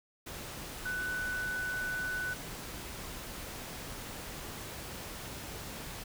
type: tone in noise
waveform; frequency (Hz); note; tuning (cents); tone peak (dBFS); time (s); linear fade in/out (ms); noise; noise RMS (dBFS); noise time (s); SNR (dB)
sine; 1492; F#6; +14; -33; 0.85-2.34; 10; pink; -43; 0.26-6.04; +7
effects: none